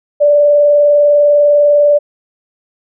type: tone with vibrato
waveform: sine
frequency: 584 Hz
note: D5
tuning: 10 cents flat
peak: -5 dBFS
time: 0.2-1.99 s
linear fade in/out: 20 ms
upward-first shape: square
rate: 20 Hz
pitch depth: 17 cents each way
effects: none